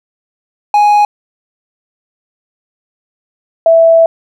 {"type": "tone pair in turn", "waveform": ["triangle", "sine"], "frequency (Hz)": [830.6, 659.2], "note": ["G#5", "E5"], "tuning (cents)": [0, 0], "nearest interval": "major third", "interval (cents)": 400, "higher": "first", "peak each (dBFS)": -3, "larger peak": "neither", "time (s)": [[0.74, 1.05], [3.66, 4.06]], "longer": "second", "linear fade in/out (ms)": 2, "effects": []}